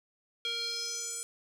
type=tone with band-pass filter sweep; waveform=square; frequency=466.2 Hz; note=A#4; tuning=in tune; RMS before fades=-36 dBFS; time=0.45-1.23 s; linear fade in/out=0 ms; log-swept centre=3300 to 8500 Hz; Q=4.5; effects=none